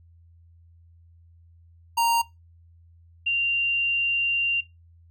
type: tone pair in turn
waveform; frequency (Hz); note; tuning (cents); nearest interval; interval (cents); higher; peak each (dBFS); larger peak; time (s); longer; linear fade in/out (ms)
square / sine; 930 / 2775; A#5 / F7; -4 / -12; octave + perfect fifth; 1892; second; -20; neither; 1.97-2.22 / 3.26-4.61; second; 10
effects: noise-tail reverb RT60 0.2 s tail -20 dB re dry + added 84 Hz sine -51 dBFS peak until 5.1 s